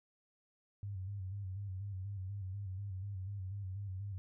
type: tone with vibrato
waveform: sine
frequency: 97.2 Hz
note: G2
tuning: 14 cents flat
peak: -39 dBFS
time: 0.83-4.18 s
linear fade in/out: 0 ms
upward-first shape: square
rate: 4.1 Hz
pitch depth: 65 cents each way
effects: none